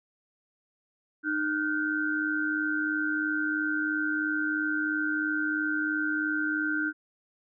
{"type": "tone cluster", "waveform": "sine", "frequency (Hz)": [305.6, 1430, 1533], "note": ["D#4", "F6", "G6"], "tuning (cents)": [-31, 41, -39], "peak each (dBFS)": [-30, -31, -30], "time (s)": [1.23, 6.93], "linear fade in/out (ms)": 50, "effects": []}